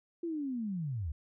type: linear sweep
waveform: sine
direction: down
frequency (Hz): 347.6 to 67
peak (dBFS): -33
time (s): 0.23-1.12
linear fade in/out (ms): 5
effects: none